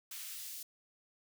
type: noise with high-pass filter sweep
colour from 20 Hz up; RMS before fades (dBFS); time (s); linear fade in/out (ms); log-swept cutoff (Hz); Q
white; -45; 0.11-0.63; 5; 1700 to 4000; 0.74
effects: none